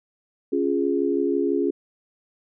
sine chord, Db major, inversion none, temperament equal, 277.2 / 349.2 / 415.3 Hz, Db4 / F4 / Ab4, 0 / 0 / 0 cents, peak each -24 dBFS, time 0.52-1.71 s, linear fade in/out 10 ms, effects none

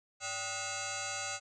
sine tone with frequency modulation, 2611 Hz, E7, 17 cents flat, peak -35 dBFS, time 0.2-1.4 s, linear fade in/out 50 ms, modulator 678 Hz, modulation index 7.3, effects none

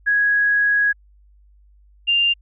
sine tone pair in turn, 1661.2 / 2794 Hz, G#6 / F7, 0 / 0 cents, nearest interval major sixth, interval 900 cents, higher second, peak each -14 dBFS, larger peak neither, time 0.06-0.93 / 2.07-2.34 s, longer first, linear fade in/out 20 ms, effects added 50 Hz sine -49 dBFS peak until 2.41 s

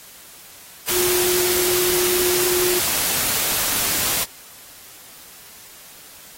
sine tone in noise, 359.5 Hz, F#4, 50 cents flat, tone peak -21 dBFS, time 0.9-2.8 s, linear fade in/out 20 ms, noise white, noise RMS -21 dBFS, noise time 0.87-4.25 s, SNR -3 dB, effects white hiss -43 dBFS RMS until 6.37 s + AAC 48 kbps

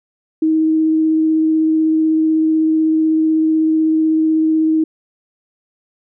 sine tone with vibrato, 316.4 Hz, D#4, 29 cents sharp, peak -11 dBFS, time 0.42-4.84 s, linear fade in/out 5 ms, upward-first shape sine, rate 16 Hz, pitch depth 9 cents each way, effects none

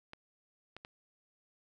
clicks, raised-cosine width 0.3 ms, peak -30 dBFS, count 3, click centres 0.134 / 0.766 / 0.849 s, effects none

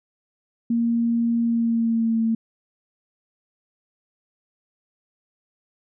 sine tone with pitch glide, 233.1 to 225.6 Hz, A#3 to A3, 0 to +44 cents, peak -18 dBFS, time 0.7-2.35 s, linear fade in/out 5 ms, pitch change -56 cents, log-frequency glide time 1.42-2.22 s, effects none

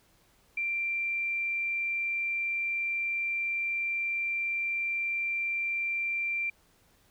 sine tone, 2361 Hz, D7, 9 cents sharp, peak -28 dBFS, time 0.57-6.5 s, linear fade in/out 5 ms, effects pink hiss -65 dBFS RMS until 7.1 s

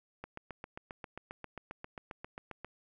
click train, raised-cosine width 0.5 ms, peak -27 dBFS, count 19, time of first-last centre 0.24-2.646 s, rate 7.48 Hz, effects none

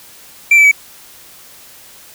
triangle tone with pitch steps, 2349 / 2313 / 2277 Hz, D7 / D7 / C#7, 0 / -27 / +46 cents, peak -3 dBFS, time 0.51-0.714 s, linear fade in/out 5 ms, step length 68 ms, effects white hiss -40 dBFS RMS until 2.14 s

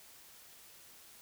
silence, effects white hiss -57 dBFS RMS until 1.21 s

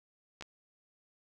clicks, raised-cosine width 0.2 ms, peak -26 dBFS, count 2, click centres 0.41 / 0.424 s, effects none

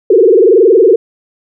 sine tone with frequency modulation, 415.3 Hz, G#4, in tune, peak -3 dBFS, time 0.1-0.96 s, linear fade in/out 5 ms, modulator 21.3 Hz, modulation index 2.9, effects none

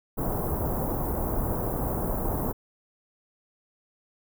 pink band-stop noise, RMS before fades -28 dBFS, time 0.17-2.53 s, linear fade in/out 20 ms, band 1000 to 14000 Hz, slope 24 dB/octave, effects none

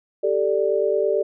sine chord, G suspended second, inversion none, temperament just, 392 / 441 / 588 Hz, G4 / A4 / D5, 0 / +4 / +2 cents, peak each -22 dBFS, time 0.23-1.23 s, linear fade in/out 10 ms, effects none

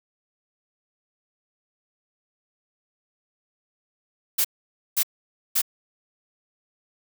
blue noise bursts, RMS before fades -21 dBFS, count 3, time 4.38-5.618 s, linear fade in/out 10 ms, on 66 ms, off 520 ms, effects none

